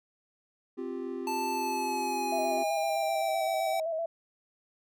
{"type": "chord", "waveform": "triangle", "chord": "C suspended fourth", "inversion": "none", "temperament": "just", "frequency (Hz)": [261.6, 348.8, 392.4], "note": ["C4", "F4", "G4"], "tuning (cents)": [0, -2, 2], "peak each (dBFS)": -36, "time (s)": [0.77, 2.64], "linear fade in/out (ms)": 20}
{"type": "tone with pitch glide", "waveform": "square", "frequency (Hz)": [879, 765.2], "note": ["A5", "G5"], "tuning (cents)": [-2, -42], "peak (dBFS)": -31, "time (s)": [1.27, 3.8], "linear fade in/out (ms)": 2, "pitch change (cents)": -240, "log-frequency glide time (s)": [1.52, 3.45]}
{"type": "tone with vibrato", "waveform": "sine", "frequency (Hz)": 652, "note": "E5", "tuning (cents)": -19, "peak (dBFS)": -29, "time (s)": [2.32, 4.06], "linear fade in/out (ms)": 5, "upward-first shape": "square", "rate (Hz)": 7.8, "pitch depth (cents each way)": 42}
{"effects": []}